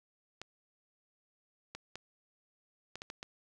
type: clicks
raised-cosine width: 0.2 ms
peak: -25 dBFS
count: 7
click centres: 0.416 / 1.75 / 1.956 / 2.956 / 3.019 / 3.101 / 3.229 s
effects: none